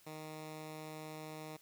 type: tone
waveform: 10% pulse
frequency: 155.56 Hz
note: D#3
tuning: in tune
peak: -37 dBFS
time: 0.06-1.57 s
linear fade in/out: 10 ms
effects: white hiss -65 dBFS RMS until 1.61 s